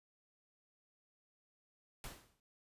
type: noise with exponential decay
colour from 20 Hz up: pink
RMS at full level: -44 dBFS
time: 2.04-2.4 s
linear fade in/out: 1 ms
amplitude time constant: 77 ms
effects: resampled to 32000 Hz